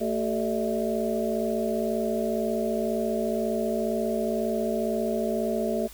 sine tone cluster, 224.3 / 382.7 / 437.5 / 598 / 660 Hz, A3 / G4 / A4 / D5 / E5, +34 / -42 / -10 / +31 / +2 cents, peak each -29 / -31 / -32 / -31 / -31 dBFS, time 0-5.88 s, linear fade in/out 20 ms, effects added 50 Hz sine -47 dBFS peak until 5.93 s + white hiss -48 dBFS RMS until 5.93 s

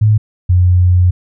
sine tone pair in turn, 107.1 / 90.06 Hz, A2 / F#2, -46 / -46 cents, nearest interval minor third, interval 300 cents, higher first, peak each -6 dBFS, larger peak neither, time 0.01-0.18 / 0.49-1.11 s, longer second, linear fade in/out 10 ms, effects none

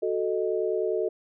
sine chord, D# diminished, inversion first, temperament equal, 370 / 440 / 622.3 Hz, F#4 / A4 / D#5, 0 / 0 / 0 cents, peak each -28 / -27 / -31 dBFS, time 0.02-1.09 s, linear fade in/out 10 ms, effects none

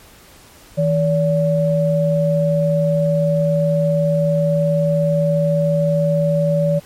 sine tone pair together, 160.72 / 574 Hz, E3 / D5, -44 / -40 cents, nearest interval octave + minor seventh, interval 2204 cents, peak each -16 dBFS, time 0.77-6.8 s, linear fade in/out 20 ms, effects pink hiss -45 dBFS RMS until 6.85 s + MP3 64 kbps

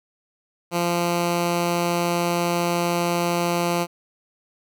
10% pulse tone, 172.9 Hz, F3, 17 cents flat, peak -12 dBFS, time 0.71-3.87 s, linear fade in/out 50 ms, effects none

